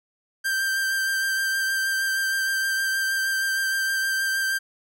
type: tone with vibrato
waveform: 45% pulse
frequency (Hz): 1574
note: G6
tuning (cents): +7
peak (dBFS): -22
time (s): 0.44-4.59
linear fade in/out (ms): 20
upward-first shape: triangle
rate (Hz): 6.4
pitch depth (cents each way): 20
effects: none